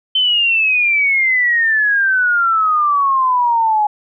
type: exponential sweep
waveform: sine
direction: down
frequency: 3086 to 830.6 Hz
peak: -11 dBFS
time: 0.15-3.87 s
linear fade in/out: 5 ms
effects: none